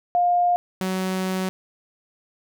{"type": "tone pair in turn", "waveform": ["sine", "sawtooth"], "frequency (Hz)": [707, 187.26], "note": ["F5", "F#3"], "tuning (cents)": [21, 21], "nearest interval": "octave + major seventh", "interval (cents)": 2300, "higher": "first", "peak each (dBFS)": [-16, -19], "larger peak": "first", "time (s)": [[0.15, 0.56], [0.81, 1.49]], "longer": "second", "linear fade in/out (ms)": 0, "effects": []}